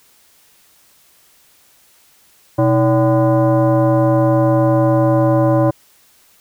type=tone with frequency modulation; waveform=sine; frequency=125.5 Hz; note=B2; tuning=28 cents sharp; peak=-10 dBFS; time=2.58-5.71 s; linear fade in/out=10 ms; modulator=445 Hz; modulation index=1.4; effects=white hiss -52 dBFS RMS until 6.4 s